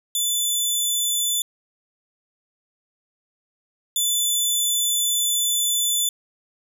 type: tone pair in turn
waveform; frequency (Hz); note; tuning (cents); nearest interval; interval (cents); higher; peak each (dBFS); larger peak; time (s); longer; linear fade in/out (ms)
15% pulse; 3497 / 3497; A7 / A7; -11 / -11; unison; 0; neither; -13 / -12; second; 0.15-1.42 / 3.96-6.09; second; 2
effects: none